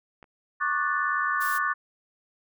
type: clicks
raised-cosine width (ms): 0.5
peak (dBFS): -32 / -42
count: 2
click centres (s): 0.228 / 0.242
type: chord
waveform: sine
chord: D major seventh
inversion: third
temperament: equal with one note detuned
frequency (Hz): 1108.7 / 1187.6 / 1480 / 1760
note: C#6 / D6 / F#6 / A6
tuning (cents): 0 / +19 / 0 / 0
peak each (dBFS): -29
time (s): 0.6-1.74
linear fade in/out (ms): 20
type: noise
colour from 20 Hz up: blue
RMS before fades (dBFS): -37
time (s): 1.4-1.59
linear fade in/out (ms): 20
effects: none